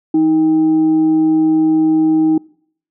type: tone with frequency modulation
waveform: sine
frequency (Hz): 315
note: D#4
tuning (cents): +21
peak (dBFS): -9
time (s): 0.14-2.38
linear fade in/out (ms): 5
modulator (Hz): 481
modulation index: 0.21
effects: noise-tail reverb RT60 0.6 s tail -24 dB re dry